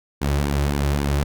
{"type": "tone with flanger", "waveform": "sawtooth", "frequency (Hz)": 71.3, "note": "C#2", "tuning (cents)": 49, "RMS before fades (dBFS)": -21, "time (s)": [0.21, 1.24], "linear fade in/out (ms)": 10, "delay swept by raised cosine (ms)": [1.5, 4.4], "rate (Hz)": 3.7, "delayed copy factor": -0.65, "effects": []}